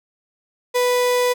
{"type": "tone", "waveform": "35% pulse", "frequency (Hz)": 494, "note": "B4", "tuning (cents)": 0, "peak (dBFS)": -14, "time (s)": [0.74, 1.34], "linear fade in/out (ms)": 20, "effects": []}